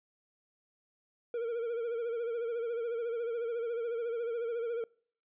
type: tone with vibrato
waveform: triangle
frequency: 466.2 Hz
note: A#4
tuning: in tune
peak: -30 dBFS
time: 1.34-4.84 s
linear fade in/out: 2 ms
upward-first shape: sine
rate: 14 Hz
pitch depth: 59 cents each way
effects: noise-tail reverb RT60 0.5 s tail -25 dB re dry + resampled to 8000 Hz